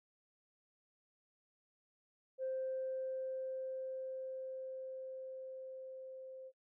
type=tone with level ramp; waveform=sine; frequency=523.3 Hz; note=C5; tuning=in tune; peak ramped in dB=-35 to -48 dBFS; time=2.38-6.52 s; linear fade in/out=50 ms; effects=noise-tail reverb RT60 0.1 s tail -18 dB re dry + tanh soft clip ceiling -32 dBFS